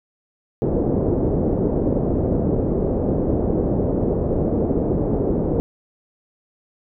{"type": "low-pass noise", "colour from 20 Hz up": "white", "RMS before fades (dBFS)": -20, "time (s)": [0.62, 5.6], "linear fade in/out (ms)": 0, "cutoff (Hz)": 480, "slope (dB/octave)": 24, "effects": []}